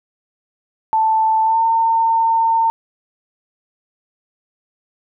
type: tone with pitch glide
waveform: sine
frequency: 882 to 907.3 Hz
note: A5 to A#5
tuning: +4 to -47 cents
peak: -12 dBFS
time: 0.93-2.7 s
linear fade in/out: 0 ms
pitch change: +49 cents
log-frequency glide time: 1.43-1.62 s
effects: none